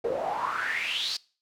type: noise with band-pass filter sweep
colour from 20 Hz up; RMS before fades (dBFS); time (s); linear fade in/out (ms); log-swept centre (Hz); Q
pink; -30; 0.04-1.17; 5; 450 to 4800; 7
effects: noise-tail reverb RT60 0.4 s tail -23 dB re dry